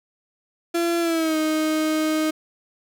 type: tone with pitch glide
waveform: 35% pulse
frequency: 340 to 311.8 Hz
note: F4 to D#4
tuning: -46 to +4 cents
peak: -18 dBFS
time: 0.74-2.31 s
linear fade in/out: 10 ms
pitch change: -150 cents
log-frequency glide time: 1-1.37 s
effects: none